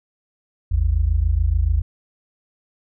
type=tone pair together; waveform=sine; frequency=53.39 / 80.4 Hz; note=G#1 / E2; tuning=+49 / -43 cents; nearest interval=perfect fifth; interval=708 cents; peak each=-18 dBFS; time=0.71-1.82 s; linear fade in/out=10 ms; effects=none